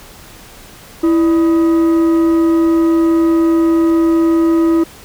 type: tone with frequency modulation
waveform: sine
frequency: 329.6 Hz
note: E4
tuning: in tune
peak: -6 dBFS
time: 1.03-4.84 s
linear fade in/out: 10 ms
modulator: 925 Hz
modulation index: 0.24
effects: tanh soft clip ceiling -8 dBFS + pink hiss -38 dBFS RMS until 5.04 s